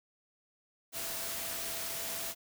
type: tone in noise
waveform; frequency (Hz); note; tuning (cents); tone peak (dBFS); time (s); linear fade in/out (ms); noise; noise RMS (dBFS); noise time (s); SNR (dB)
sine; 666; E5; +18; -49; 0.92-2.35; 50; white; -38; 0.92-2.35; -14
effects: none